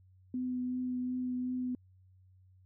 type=tone with vibrato; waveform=sine; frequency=251.5 Hz; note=B3; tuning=32 cents sharp; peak=-32 dBFS; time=0.34-1.75 s; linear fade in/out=2 ms; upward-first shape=triangle; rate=2.7 Hz; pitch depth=14 cents each way; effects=added 93 Hz sine -59 dBFS peak until 2.65 s